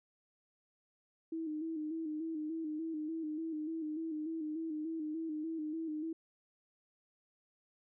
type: tone with vibrato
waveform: sine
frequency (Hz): 315.5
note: D#4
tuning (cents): +24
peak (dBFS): -36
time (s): 1.32-6.13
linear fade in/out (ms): 5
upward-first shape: square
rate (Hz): 3.4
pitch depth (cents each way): 53
effects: none